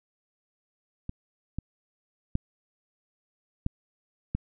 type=clicks; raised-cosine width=5 ms; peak=-21 / -19 / -13 / -14 / -15 dBFS; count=5; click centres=1.094 / 1.586 / 2.354 / 3.664 / 4.35 s; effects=none